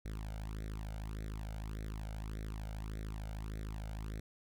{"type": "tone with flanger", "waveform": "sawtooth", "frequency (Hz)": 53.2, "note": "G#1", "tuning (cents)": 42, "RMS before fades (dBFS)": -42, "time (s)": [0.05, 4.2], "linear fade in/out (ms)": 5, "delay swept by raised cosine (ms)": [0.5, 1.39], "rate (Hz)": 1.7, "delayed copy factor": 0.95, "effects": []}